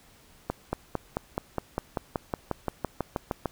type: accelerating click train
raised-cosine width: 1 ms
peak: -13 dBFS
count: 17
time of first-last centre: 0.5-3.457 s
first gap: 230 ms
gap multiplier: 0.97
effects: pink hiss -57 dBFS RMS until 3.51 s